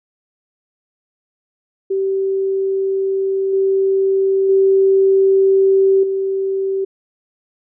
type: tone with level steps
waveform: sine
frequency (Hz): 386.9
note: G4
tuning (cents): -23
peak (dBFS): -15 / -12 / -9 / -16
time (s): 1.9-6.85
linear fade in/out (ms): 10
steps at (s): 3.53 / 4.49 / 6.03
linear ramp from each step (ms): 5
effects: none